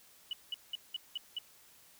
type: tone bursts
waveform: sine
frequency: 2953 Hz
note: F#7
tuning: 4 cents flat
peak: -34 dBFS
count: 6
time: 0.31-1.386 s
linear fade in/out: 2 ms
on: 21 ms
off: 190 ms
effects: white hiss -61 dBFS RMS until 1.99 s